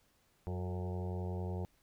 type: harmonic tone with a mistuned harmonic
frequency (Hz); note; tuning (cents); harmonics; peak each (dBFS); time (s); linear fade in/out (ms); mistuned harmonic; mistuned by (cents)
90.9; F#2; -30; 1 / 2 / 4 / 5 / 6 / 7 / 8 / 9 / 10; -37 / -43 / -46 / -48 / -53 / -54 / -53 / -54 / -57; 0.47-1.65; 0; 5; -24
effects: pink hiss -72 dBFS RMS until 1.82 s